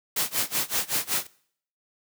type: noise with tremolo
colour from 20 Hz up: white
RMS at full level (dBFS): -24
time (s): 0.16-1.27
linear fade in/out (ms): 5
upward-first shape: sine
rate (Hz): 5.3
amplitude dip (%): 95
effects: noise-tail reverb RT60 0.6 s tail -23 dB re dry + high-pass 100 Hz 12 dB/octave